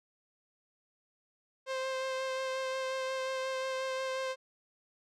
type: tone with vibrato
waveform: sawtooth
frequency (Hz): 525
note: C5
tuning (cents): +6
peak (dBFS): -29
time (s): 1.66-4.36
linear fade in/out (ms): 50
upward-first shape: sine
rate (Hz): 5.6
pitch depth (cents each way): 13
effects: low-pass 6000 Hz 12 dB/octave